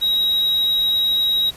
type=tone; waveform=triangle; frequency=3822 Hz; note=A#7; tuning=43 cents sharp; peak=-14 dBFS; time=0.01-1.51 s; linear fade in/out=20 ms; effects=pink hiss -42 dBFS RMS until 1.56 s + resampled to 32000 Hz